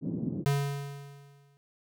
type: band-pass noise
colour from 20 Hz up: white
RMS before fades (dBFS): -33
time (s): 0.01-0.45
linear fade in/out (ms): 50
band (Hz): 140 to 270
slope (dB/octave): 24
type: tone with exponential decay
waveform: square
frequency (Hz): 141.1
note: C#3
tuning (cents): +31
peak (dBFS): -23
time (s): 0.46-1.57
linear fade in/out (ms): 0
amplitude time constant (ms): 240
effects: none